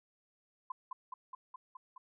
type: tone with echo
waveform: sine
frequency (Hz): 1025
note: C6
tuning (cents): -36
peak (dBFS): -36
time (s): 0.7-0.72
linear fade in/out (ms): 5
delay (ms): 210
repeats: 6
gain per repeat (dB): -2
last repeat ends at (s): 1.98
effects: none